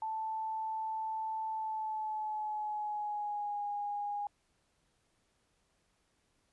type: tone with pitch glide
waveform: sine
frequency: 880 to 821.1 Hz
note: A5 to G#5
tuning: 0 to -20 cents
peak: -34 dBFS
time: 0.02-4.27 s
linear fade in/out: 2 ms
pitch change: -120 cents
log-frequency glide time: 1.49-3.64 s
effects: pink hiss -75 dBFS RMS until 6.52 s + resampled to 24000 Hz